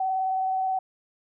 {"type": "tone with vibrato", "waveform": "sine", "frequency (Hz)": 758, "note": "F#5", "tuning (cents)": 42, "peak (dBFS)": -23, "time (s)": [0, 0.79], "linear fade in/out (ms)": 5, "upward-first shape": "triangle", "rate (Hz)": 19, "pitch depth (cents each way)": 20, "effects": []}